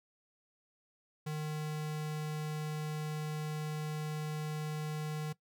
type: tone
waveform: square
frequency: 153 Hz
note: D#3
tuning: 29 cents flat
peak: -36 dBFS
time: 1.26-5.33 s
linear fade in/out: 10 ms
effects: noise-tail reverb RT60 0.1 s tail -19 dB re dry